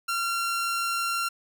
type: tone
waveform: sawtooth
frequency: 1373 Hz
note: F6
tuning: 30 cents flat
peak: -22 dBFS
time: 0.08-1.29 s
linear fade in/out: 10 ms
effects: none